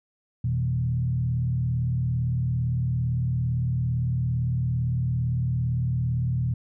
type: tone with frequency modulation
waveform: sine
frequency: 123.47 Hz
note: B2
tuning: in tune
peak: -22 dBFS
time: 0.44-6.54 s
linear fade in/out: 5 ms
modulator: 37.7 Hz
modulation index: 0.78
effects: none